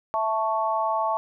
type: chord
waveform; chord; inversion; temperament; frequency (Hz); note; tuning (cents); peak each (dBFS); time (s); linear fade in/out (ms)
sine; A major; second; equal; 659.3 / 880 / 1108.7; E5 / A5 / C#6; 0 / 0 / 0; -27 / -25 / -27; 0.14-1.17; 0
effects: none